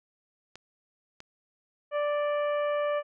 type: clicks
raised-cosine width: 0.2 ms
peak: -27 dBFS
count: 2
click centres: 0.556 / 1.204 s
type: harmonic tone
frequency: 587 Hz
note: D5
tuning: 1 cent flat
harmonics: 1 / 2 / 3 / 4 / 5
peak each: -26 / -34 / -40 / -44 / -48 dBFS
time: 1.91-3.03 s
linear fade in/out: 50 ms
effects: none